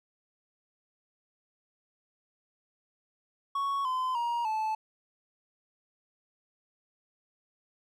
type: tone with pitch steps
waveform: triangle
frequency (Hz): 1111 / 1024.7 / 945.1 / 871.7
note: C#6 / C6 / A#5 / A5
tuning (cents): +4 / -36 / +24 / -16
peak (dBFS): -26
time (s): 3.55-4.75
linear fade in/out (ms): 5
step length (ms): 300
effects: none